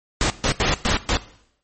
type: noise bursts at uneven times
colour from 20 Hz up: pink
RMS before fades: -19 dBFS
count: 5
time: 0.21-0.3 / 0.44-0.52 / 0.6-0.74 / 0.85-0.97 / 1.09-1.17 s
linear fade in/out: 0 ms
effects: noise-tail reverb RT60 0.7 s tail -17 dB re dry + MP3 32 kbps